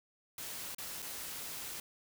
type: noise with dropouts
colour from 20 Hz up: white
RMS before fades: -43 dBFS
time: 0.38-1.8 s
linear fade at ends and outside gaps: 2 ms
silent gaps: 0.748-0.783 / 1.021-1.025 s
effects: none